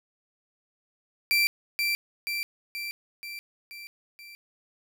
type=tone with echo; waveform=30% pulse; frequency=2349 Hz; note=D7; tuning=in tune; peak=-18 dBFS; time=1.31-1.47 s; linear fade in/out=0 ms; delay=480 ms; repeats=6; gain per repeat=-4 dB; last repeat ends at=4.35 s; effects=none